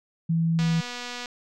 sine tone, 164.81 Hz, E3, in tune, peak -20 dBFS, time 0.29-0.81 s, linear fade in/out 10 ms
click train, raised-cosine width 0.2 ms, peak -18 dBFS, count 164, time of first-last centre 0.59-1.258 s, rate 244 Hz
effects none

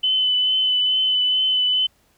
sine tone with vibrato, 3021 Hz, F#7, 35 cents sharp, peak -16 dBFS, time 0.03-1.87 s, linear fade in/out 10 ms, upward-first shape triangle, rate 2.3 Hz, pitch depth 20 cents each way, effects pink hiss -61 dBFS RMS until 2.17 s

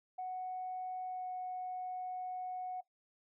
sine tone with pitch glide, 740 to 735.7 Hz, F#5 to F#5, 0 to -10 cents, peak -37 dBFS, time 0.18-2.81 s, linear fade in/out 10 ms, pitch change -10 cents, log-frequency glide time 1.05-1.28 s, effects noise-tail reverb RT60 0.1 s tail -17 dB re dry + tanh soft clip ceiling -33 dBFS

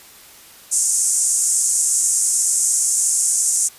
pink band-pass noise, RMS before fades -18 dBFS, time 0.71-3.69 s, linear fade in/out 20 ms, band 6600 to 9600 Hz, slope 48 dB/octave, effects white hiss -44 dBFS RMS until 3.78 s + resampled to 32000 Hz

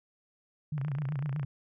sine tone with vibrato, 142.5 Hz, C#3, 48 cents sharp, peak -30 dBFS, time 0.72-1.45 s, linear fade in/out 5 ms, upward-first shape sine, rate 8 Hz, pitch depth 130 cents each way
click train, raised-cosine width 0.5 ms, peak -29 dBFS, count 20, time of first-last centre 0.78-1.431 s, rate 29.2 Hz
effects none

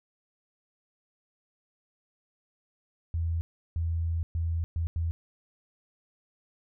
sine tone bursts at uneven times, 83 Hz, E2, 12 cents sharp, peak -26 dBFS, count 5, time 3.14-3.41 / 3.76-4.23 / 4.35-4.64 / 4.76-4.87 / 4.96-5.11 s, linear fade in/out 0 ms, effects none

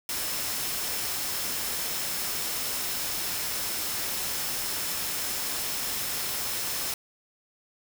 sine tone in noise, 5274 Hz, E8, in tune, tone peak -40 dBFS, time 0.09-6.94 s, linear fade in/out 2 ms, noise white, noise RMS -31 dBFS, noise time 0.09-6.94 s, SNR -12 dB, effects none

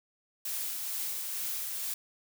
blue noise with tremolo, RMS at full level -34 dBFS, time 0.45-1.94 s, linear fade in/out 5 ms, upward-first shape triangle, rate 2.2 Hz, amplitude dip 30%, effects none

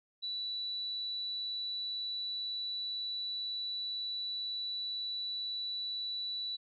sine tone, 3951 Hz, B7, in tune, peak -35 dBFS, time 0.22-6.57 s, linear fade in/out 20 ms, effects none

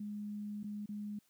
sine tone with dropouts, 207.7 Hz, G#3, in tune, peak -39 dBFS, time 0-1.19 s, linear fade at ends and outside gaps 5 ms, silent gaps 0.632-0.641 / 0.86-0.889 s, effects white hiss -73 dBFS RMS until 1.29 s

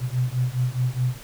sine beating tone pair, 123.47 / 128.27 Hz, B2 / C3, 0 / -34 cents, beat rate 4.8 Hz, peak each -24 dBFS, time 0-1.19 s, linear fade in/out 50 ms, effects pink hiss -43 dBFS RMS until 1.23 s

